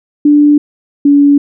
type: tone pair in turn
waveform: sine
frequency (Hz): 293.7 / 285.5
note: D4 / D4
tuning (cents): 0 / -49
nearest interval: unison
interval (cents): 49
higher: first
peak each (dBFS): -3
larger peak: neither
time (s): 0.25-0.58 / 1.05-1.38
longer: neither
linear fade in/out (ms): 5
effects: none